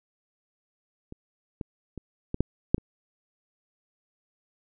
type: clicks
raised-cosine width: 3 ms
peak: -27 / -20 / -24 / -16 / -9 / -6 / -24 dBFS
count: 7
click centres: 1.124 / 1.612 / 1.977 / 2.344 / 2.406 / 2.745 / 2.781 s
effects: none